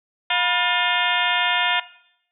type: harmonic tone with a mistuned harmonic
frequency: 354.9 Hz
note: F4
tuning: 28 cents sharp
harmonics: 2 / 3 / 4 / 5 / 6 / 7 / 8 / 9 / 10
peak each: -27 / -27 / -27 / -27 / -27 / -27 / -27 / -27 / -27 dBFS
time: 0.3-1.8 s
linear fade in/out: 5 ms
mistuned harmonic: 3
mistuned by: -150 cents
effects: noise-tail reverb RT60 0.7 s tail -17 dB re dry